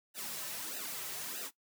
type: noise with flanger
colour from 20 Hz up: white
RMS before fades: -41 dBFS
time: 0.14-1.51 s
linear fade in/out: 50 ms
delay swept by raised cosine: 0.89 to 4.29 ms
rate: 1.6 Hz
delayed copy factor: -0.9
effects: noise-tail reverb RT60 0.1 s tail -17 dB re dry + high-pass 150 Hz 12 dB/octave